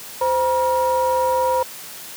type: ring-modulated tone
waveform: triangle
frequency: 220.1 Hz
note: A3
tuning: 1 cent sharp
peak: -11 dBFS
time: 0.21-1.63 s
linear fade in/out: 5 ms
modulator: 738 Hz
effects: white hiss -36 dBFS RMS until 2.16 s + high-pass 100 Hz 12 dB/octave